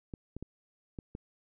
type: clicks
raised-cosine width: 3 ms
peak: -27 dBFS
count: 5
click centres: 0.138 / 0.366 / 0.426 / 0.988 / 1.151 s
effects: none